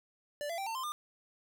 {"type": "tone with pitch steps", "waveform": "square", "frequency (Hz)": [585, 675.9, 780.9, 902.2, 1042.4, 1204.3], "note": ["D5", "E5", "G5", "A5", "C6", "D6"], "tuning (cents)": [-7, 43, -7, 43, -7, 43], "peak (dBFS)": -36, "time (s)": [0.41, 0.92], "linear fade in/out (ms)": 0, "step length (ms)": 85, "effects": []}